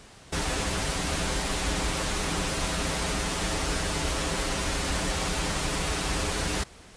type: noise with comb filter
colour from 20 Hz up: pink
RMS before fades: -28 dBFS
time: 0.32-6.64 s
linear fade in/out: 10 ms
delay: 8.5 ms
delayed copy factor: -0.7
effects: pink hiss -50 dBFS RMS until 6.96 s + resampled to 22050 Hz